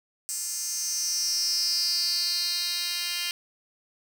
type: tone with high-pass filter sweep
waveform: 10% pulse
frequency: 349.2 Hz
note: F4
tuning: in tune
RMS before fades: -28 dBFS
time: 0.29-3.31 s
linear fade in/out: 0 ms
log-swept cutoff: 7300 to 3300 Hz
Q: 6.5
effects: none